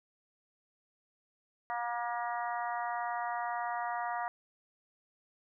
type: harmonic tone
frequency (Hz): 238.1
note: A#3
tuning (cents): +37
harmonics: 3 / 4 / 5 / 6 / 7 / 8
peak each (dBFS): -36 / -38 / -41 / -45 / -48 / -44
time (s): 1.7-4.28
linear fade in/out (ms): 0
effects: none